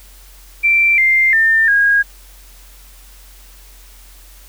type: tone with pitch steps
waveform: sine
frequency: 2348 / 2100 / 1801 / 1636 Hz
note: D7 / C7 / A6 / G#6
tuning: -1 / +6 / +40 / -26 cents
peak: -9 dBFS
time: 0.63-2.03 s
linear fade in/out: 20 ms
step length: 350 ms
effects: added 45 Hz sine -40 dBFS peak until 4.48 s + white hiss -45 dBFS RMS until 4.48 s